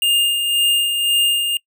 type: tone with tremolo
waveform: square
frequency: 2819 Hz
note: F7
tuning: 16 cents sharp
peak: -13 dBFS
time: 0.02-1.57 s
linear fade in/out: 2 ms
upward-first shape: sine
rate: 1.9 Hz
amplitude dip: 45%
effects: noise-tail reverb RT60 0.1 s tail -24 dB re dry